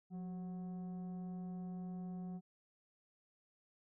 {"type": "tone with frequency modulation", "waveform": "sine", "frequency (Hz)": 179.4, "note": "F3", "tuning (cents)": 47, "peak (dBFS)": -40, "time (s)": [0.1, 2.41], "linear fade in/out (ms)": 50, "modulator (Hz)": 559, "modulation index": 0.3, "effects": ["tanh soft clip ceiling -40 dBFS"]}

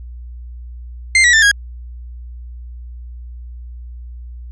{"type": "tone with pitch steps", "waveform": "40% pulse", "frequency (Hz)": [2093, 1930.4, 1780.4, 1642.1], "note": ["C7", "B6", "A6", "G#6"], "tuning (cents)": [0, -40, 20, -20], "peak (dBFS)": -7, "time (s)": [1.15, 1.514], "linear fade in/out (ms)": 2, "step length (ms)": 91, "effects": ["added 60 Hz sine -29 dBFS peak until 4.51 s", "resampled to 22050 Hz"]}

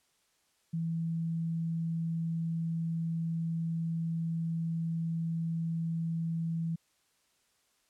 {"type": "tone", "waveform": "sine", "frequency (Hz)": 164.81, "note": "E3", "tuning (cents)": 0, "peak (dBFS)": -30, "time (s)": [0.73, 6.76], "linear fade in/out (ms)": 10, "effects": ["white hiss -72 dBFS RMS until 7.89 s", "low-pass 10000 Hz 12 dB/octave"]}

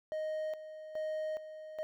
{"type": "tone with tremolo", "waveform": "triangle", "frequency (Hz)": 622.3, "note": "D#5", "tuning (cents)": 0, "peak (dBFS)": -32, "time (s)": [0.12, 1.83], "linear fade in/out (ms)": 0, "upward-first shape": "square", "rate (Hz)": 1.2, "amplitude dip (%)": 70, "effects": []}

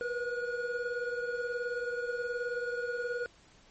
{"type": "tone cluster", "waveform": "triangle", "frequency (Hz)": [479.4, 498.1, 1447], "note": ["A#4", "B4", "F#6"], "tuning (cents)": [48, 15, -39], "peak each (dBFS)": [-33, -37, -35], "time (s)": [0.01, 3.26], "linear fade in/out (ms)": 0, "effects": ["pink hiss -60 dBFS RMS until 3.7 s", "MP3 32 kbps"]}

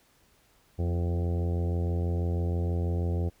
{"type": "harmonic tone with a mistuned harmonic", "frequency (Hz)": 86.2, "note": "F2", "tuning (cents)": -22, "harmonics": [1, 2, 3, 4, 5, 6, 7, 8, 9], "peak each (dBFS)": [-26, -35, -42, -39, -40, -43, -49, -49, -49], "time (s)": [0.78, 3.3], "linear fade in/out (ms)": 20, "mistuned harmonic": 3, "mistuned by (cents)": -27, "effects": ["pink hiss -64 dBFS RMS until 3.4 s"]}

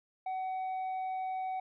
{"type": "tone with tanh clipping", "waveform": "triangle", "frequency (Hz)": 752, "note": "F#5", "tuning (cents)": 28, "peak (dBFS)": -34, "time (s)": [0.26, 1.6], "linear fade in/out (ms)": 5, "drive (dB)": 8, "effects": []}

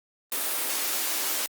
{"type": "high-pass noise", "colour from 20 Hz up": "white", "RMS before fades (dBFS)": -28, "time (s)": [0.32, 1.46], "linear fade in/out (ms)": 0, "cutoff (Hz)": 250, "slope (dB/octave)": 48, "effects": ["Opus 32 kbps"]}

